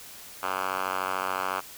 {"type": "tone with band-pass filter", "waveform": "5% pulse", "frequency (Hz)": 93.8, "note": "F#2", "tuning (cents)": 24, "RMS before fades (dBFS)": -30, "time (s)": [0.42, 1.61], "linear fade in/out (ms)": 20, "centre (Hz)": 1400, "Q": 1.9, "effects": ["white hiss -45 dBFS RMS until 1.77 s"]}